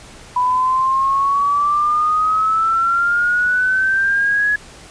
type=exponential sweep; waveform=sine; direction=up; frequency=987.8 to 1691 Hz; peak=-13 dBFS; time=0.36-4.56 s; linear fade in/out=5 ms; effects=pink hiss -40 dBFS RMS until 4.9 s + resampled to 22050 Hz